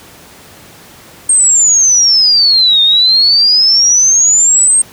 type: exponential two-way sweep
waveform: sine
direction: down then up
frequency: 8570 to 3641 to 8570 Hz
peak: -5 dBFS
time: 1.29-4.82 s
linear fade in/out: 5 ms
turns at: 2.82 s
effects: pink hiss -37 dBFS RMS until 4.92 s + high-pass 80 Hz 12 dB/octave